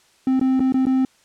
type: tone with dropouts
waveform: triangle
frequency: 261.6 Hz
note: C4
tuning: in tune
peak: -13 dBFS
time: 0.27-1.05 s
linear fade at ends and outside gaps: 2 ms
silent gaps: 0.396-0.412 / 0.596-0.603 / 0.723-0.742 / 0.855-0.867 s
effects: white hiss -57 dBFS RMS until 1.24 s + low-pass 8000 Hz 12 dB/octave